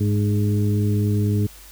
harmonic tone with a mistuned harmonic, 103.83 Hz, G#2, in tune, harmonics 1 / 2 / 3 / 4, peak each -18 / -24 / -28 / -30 dBFS, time 0-1.47 s, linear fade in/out 10 ms, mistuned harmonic 3, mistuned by -26 cents, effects added 50 Hz sine -45 dBFS peak until 1.71 s + white hiss -45 dBFS RMS until 1.71 s

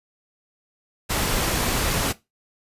pink noise, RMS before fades -23 dBFS, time 1.09-2.13 s, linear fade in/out 20 ms, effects noise-tail reverb RT60 0.2 s tail -17 dB re dry + resampled to 32000 Hz

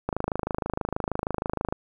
click train, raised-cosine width 1 ms, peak -12 dBFS, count 44, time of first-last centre 0.09-1.725 s, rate 26.3 Hz, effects 9-bit

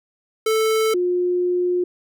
square / sine tone pair in turn, 440 / 357.4 Hz, A4 / F4, 0 / +40 cents, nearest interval major third, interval 360 cents, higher first, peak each -17 dBFS, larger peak neither, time 0.46-0.94 / 0.94-1.84 s, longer second, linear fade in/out 5 ms, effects none

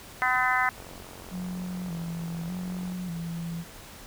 harmonic tone, 253.6 Hz, B3, 46 cents sharp, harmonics 3 / 4 / 5 / 6 / 7 / 8, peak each -29 / -29 / -29 / -29 / -29 / -29 dBFS, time 0.22-0.69 s, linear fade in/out 0 ms
click train, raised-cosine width 1 ms, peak -31 dBFS, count 98, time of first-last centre 0.78-2.921 s, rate 45.3 Hz
sine tone with vibrato, 174.61 Hz, F3, in tune, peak -31 dBFS, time 1.3-3.65 s, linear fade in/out 50 ms, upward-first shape square, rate 0.84 Hz, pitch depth 66 cents each way
effects pink hiss -46 dBFS RMS until 4.06 s

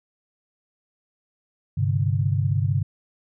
sine chord, G suspended fourth, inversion none, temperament equal with one note detuned, 100.35 / 130.81 / 146.83 Hz, G2 / C3 / D3, +41 / 0 / 0 cents, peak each -22 / -24 / -25 dBFS, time 1.77-2.83 s, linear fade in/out 10 ms, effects none

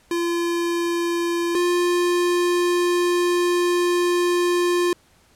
square tone pair in turn, 342.6 / 352 Hz, F4 / F4, -33 / +14 cents, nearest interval unison, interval 47 cents, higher second, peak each -21 / -18 dBFS, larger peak second, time 0.11-1.55 / 1.55-4.93 s, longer second, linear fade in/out 2 ms, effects pink hiss -57 dBFS RMS until 5.35 s + low-pass 12000 Hz 12 dB/octave

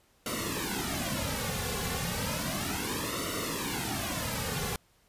pink noise with flanger, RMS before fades -33 dBFS, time 0.26-4.76 s, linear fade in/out 2 ms, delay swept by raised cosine 1.2 to 3.2 ms, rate 0.33 Hz, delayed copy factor -0.95, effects pink hiss -66 dBFS RMS until 5.08 s + resampled to 32000 Hz

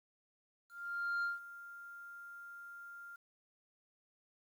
sine tone with ADSR envelope, 1396.9 Hz, F6, in tune, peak -30 dBFS, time 0.69-3.16 s, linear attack 540 ms, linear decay 160 ms, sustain -18 dB, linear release 6 ms, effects tanh soft clip ceiling -32 dBFS + 11-bit

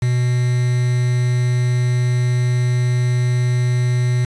triangle tone with quantisation, 123.47 Hz, B2, in tune, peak -12 dBFS, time 0.02-4.25 s, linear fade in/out 5 ms, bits 5, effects resampled to 22050 Hz

